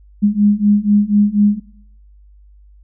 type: beating tone pair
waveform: sine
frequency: 204.1 / 208.2 Hz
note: G#3 / G#3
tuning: -30 / +5 cents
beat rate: 4.1 Hz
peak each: -14 / -12 dBFS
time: 0.22-1.6 s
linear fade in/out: 20 ms
effects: noise-tail reverb RT60 0.8 s tail -21 dB re dry + added 50 Hz sine -42 dBFS peak until 2.83 s